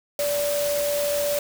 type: tone in noise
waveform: sine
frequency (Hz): 580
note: D5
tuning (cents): -22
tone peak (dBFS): -22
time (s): 0.19-1.39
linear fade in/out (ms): 2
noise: white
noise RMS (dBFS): -30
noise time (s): 0.19-1.39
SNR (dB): +5
effects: none